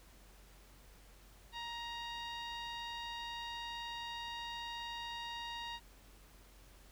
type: tone with low-pass filter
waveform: sawtooth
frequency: 939 Hz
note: A#5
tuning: 12 cents sharp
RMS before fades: -44 dBFS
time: 1.52-5.8 s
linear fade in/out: 50 ms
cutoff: 3800 Hz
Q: 2.9
effects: added 47 Hz sine -59 dBFS peak until 6.91 s + pink hiss -63 dBFS RMS until 6.91 s